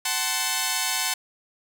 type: chord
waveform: 5% pulse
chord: F# diminished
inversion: none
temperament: equal with one note detuned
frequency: 749.9 / 880 / 1046.5 Hz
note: F#5 / A5 / C6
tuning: +23 / 0 / 0 cents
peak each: -16 dBFS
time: 0.05-1.14 s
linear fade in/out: 5 ms
effects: none